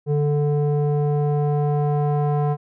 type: tone with low-pass filter sweep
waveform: square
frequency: 146.83 Hz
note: D3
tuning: in tune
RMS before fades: -20 dBFS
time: 0.06-2.57 s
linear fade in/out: 50 ms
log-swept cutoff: 470 to 850 Hz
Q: 2
effects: none